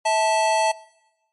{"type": "tone pair together", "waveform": "square", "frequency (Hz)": [650, 878], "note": ["E5", "A5"], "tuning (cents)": [-24, -4], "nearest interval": "perfect fourth", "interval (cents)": 520, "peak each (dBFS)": [-23, -20], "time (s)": [0.05, 0.72], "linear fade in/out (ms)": 10, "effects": ["noise-tail reverb RT60 1.0 s tail -22 dB re dry", "MP3 48 kbps"]}